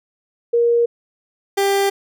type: tone pair in turn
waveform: sine / 30% pulse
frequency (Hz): 471.2 / 396.2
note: A#4 / G4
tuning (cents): +19 / +18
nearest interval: minor third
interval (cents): 301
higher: first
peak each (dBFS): -12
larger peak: neither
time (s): 0.53-0.86 / 1.57-1.9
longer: neither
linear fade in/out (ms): 10
effects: none